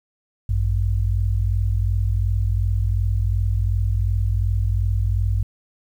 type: tone pair together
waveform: sine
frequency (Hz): 54.66 / 97.4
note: A1 / G2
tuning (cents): -11 / -11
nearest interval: minor seventh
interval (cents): 1000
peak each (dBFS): -20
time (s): 0.49-5.43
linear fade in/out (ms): 5
effects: 9-bit